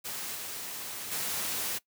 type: noise with level steps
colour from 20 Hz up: white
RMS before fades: -37 / -39 / -33 dBFS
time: 0.04-1.79 s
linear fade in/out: 20 ms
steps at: 0.35 / 1.11 s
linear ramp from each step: 10 ms
effects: noise-tail reverb RT60 0.1 s tail -20 dB re dry + high-pass 100 Hz 12 dB/octave